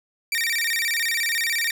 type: tone with vibrato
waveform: sawtooth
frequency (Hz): 2071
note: C7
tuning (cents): -18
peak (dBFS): -18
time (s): 0.32-1.71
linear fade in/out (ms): 2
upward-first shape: square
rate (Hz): 17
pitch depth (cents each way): 200
effects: none